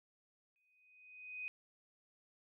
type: tone with exponential growth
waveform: sine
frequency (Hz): 2500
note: D#7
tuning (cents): +8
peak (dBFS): -39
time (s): 0.56-1.48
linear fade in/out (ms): 0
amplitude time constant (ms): 200
effects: none